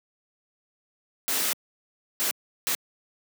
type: noise bursts at uneven times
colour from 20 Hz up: white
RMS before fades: -26 dBFS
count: 3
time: 1.28-1.53 / 2.2-2.31 / 2.67-2.75 s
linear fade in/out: 0 ms
effects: high-pass 200 Hz 12 dB/octave